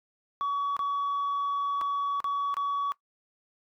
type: tone with dropouts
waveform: sine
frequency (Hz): 1131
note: C#6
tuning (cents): +34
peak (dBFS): -24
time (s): 0.41-2.92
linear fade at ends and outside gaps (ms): 0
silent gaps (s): 0.766-0.792 / 1.812-1.815 / 2.203-2.243 / 2.542-2.568
effects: noise-tail reverb RT60 0.1 s tail -21 dB re dry + tanh soft clip ceiling -25 dBFS